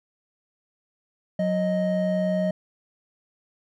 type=tone pair together; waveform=triangle; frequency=183.68 / 622.3 Hz; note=F#3 / D#5; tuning=-12 / 0 cents; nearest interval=octave + major sixth; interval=2112 cents; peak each=-22 / -22 dBFS; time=1.39-2.51 s; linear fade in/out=5 ms; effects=none